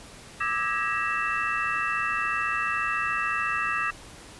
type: tone cluster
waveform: sine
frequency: 1186 / 1300 / 1649 / 1907 / 2662 Hz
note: D6 / E6 / G#6 / A#6 / E7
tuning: +17 / -24 / -13 / +39 / +16 cents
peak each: -31 dBFS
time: 0.4-3.91 s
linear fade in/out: 10 ms
effects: pink hiss -46 dBFS RMS until 4.39 s + resampled to 24000 Hz